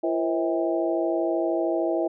sine tone cluster, 338.3 / 477.9 / 531 / 645 / 802 Hz, E4 / A#4 / C5 / E5 / G5, +45 / +43 / +25 / -38 / +39 cents, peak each -25 / -32 / -32 / -26 / -34 dBFS, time 0.03-2.08 s, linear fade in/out 10 ms, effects none

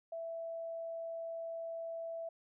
sine tone, 662 Hz, E5, 7 cents sharp, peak -39 dBFS, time 0.12-2.29 s, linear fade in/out 5 ms, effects none

